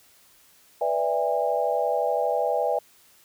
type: chord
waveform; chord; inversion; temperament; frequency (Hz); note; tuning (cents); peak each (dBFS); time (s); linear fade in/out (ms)
sine; E dominant seventh; second; equal with one note detuned; 493.9 / 587.3 / 659.3 / 812.6; B4 / D5 / E5 / G#5; 0 / 0 / 0 / -38; -27; 0.81-2.79; 5
effects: white hiss -57 dBFS RMS until 3.24 s